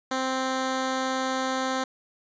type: tone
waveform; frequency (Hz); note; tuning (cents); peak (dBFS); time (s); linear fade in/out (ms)
10% pulse; 261.6; C4; 0; -17; 0.11-1.84; 5
effects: resampled to 16000 Hz